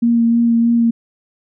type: tone with vibrato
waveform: sine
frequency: 233.1 Hz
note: A#3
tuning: in tune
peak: -10 dBFS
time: 0.02-0.91 s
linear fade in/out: 10 ms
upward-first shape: sine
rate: 3.2 Hz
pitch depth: 15 cents each way
effects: none